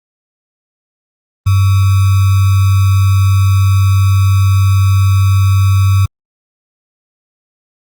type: tone with sample-and-hold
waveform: sine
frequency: 96.9 Hz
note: G2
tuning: 20 cents flat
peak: -6 dBFS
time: 1.46-6.06 s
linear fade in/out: 10 ms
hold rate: 1225 Hz
effects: Opus 24 kbps